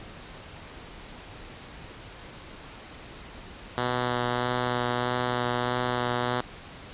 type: tone with vibrato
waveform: 5% pulse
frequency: 123.1 Hz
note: B2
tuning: 5 cents flat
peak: -14 dBFS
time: 3.78-6.41 s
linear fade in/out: 0 ms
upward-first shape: sine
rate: 1.6 Hz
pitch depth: 13 cents each way
effects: pink hiss -44 dBFS RMS until 6.93 s + resampled to 8000 Hz